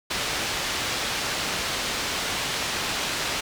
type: low-pass noise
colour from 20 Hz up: white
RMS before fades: -28 dBFS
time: 0.1-3.41 s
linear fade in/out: 10 ms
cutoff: 4600 Hz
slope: 12 dB/octave
effects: none